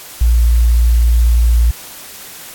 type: tone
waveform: sine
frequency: 58.27 Hz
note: A#1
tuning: in tune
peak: -7 dBFS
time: 0.21-1.71 s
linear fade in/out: 5 ms
effects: white hiss -33 dBFS RMS until 2.54 s + AAC 64 kbps